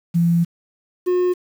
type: tone pair in turn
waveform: sine / triangle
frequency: 170 / 360.2 Hz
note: F3 / F#4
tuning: -46 / -46 cents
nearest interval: octave + minor second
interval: 1300 cents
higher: second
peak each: -13 dBFS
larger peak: neither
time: 0.14-0.45 / 1.06-1.34 s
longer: first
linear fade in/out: 20 ms
effects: 7-bit